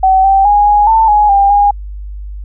sine tone with pitch steps, 761 / 779 / 824 / 829 / 891 / 836 / 797 / 816 Hz, F#5 / G5 / G#5 / G#5 / A5 / G#5 / G5 / G#5, +48 / -11 / -14 / -3 / +22 / +11 / +28 / -31 cents, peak -5 dBFS, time 0.03-1.71 s, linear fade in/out 5 ms, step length 210 ms, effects added 50 Hz sine -22 dBFS peak until 2.44 s

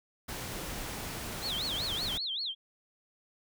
pink noise, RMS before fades -39 dBFS, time 0.28-2.18 s, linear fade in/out 10 ms
sine tone with vibrato, 3700 Hz, A#7, 14 cents flat, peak -32 dBFS, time 1.41-2.55 s, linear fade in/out 50 ms, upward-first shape sine, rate 5.2 Hz, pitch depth 300 cents each way
effects none

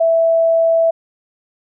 sine tone, 659.3 Hz, E5, in tune, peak -10 dBFS, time 0-0.91 s, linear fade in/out 10 ms, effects none

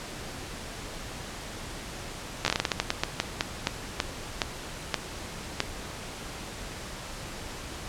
slowing click train, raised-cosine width 0.2 ms, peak -6 dBFS, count 19, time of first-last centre 2.45-5.604 s, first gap 13 ms, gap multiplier 1.26, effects pink hiss -39 dBFS RMS until 7.88 s + low-pass 9000 Hz 12 dB/octave

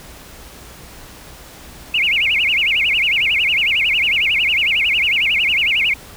sine tone with vibrato, 2489 Hz, D#7, in tune, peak -13 dBFS, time 1.94-5.94 s, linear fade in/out 5 ms, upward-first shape sine, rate 11 Hz, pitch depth 290 cents each way, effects added 60 Hz sine -44 dBFS peak until 6.16 s + pink hiss -39 dBFS RMS until 6.16 s

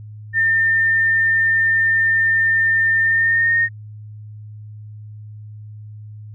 sine tone with pitch glide, 1805 to 1844 Hz, A6 to A#6, +44 to -19 cents, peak -13 dBFS, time 0.33-3.69 s, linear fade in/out 50 ms, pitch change +37 cents, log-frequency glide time 3.02-3.56 s, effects added 106 Hz sine -33 dBFS peak until 6.34 s

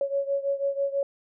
sine beating tone pair, 554.4 / 560.5 Hz, C#5 / C#5, 0 / +19 cents, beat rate 6.1 Hz, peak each -26 / -29 dBFS, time 0.01-1.03 s, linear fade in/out 2 ms, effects none

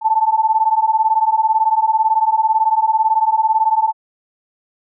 sine beating tone pair, 871 / 889 Hz, A5 / A5, -18 / +18 cents, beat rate 18 Hz, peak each -15 dBFS, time 0.01-3.93 s, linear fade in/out 50 ms, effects none

